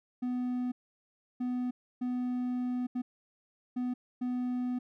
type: tone bursts at uneven times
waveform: triangle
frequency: 248.7 Hz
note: B3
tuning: 12 cents sharp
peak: -28 dBFS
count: 6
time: 0.22-0.72 / 1.4-1.71 / 2.01-2.87 / 2.95-3.02 / 3.76-3.94 / 4.21-4.79 s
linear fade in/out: 10 ms
effects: none